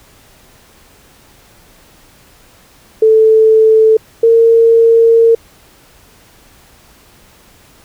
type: tone pair in turn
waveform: sine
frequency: 440 / 457.8 Hz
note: A4 / A#4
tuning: 0 / -31 cents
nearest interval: minor second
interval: 69 cents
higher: second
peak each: -4 dBFS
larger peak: neither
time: 3.02-3.97 / 4.23-5.35 s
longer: second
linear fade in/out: 5 ms
effects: pink hiss -45 dBFS RMS until 7.84 s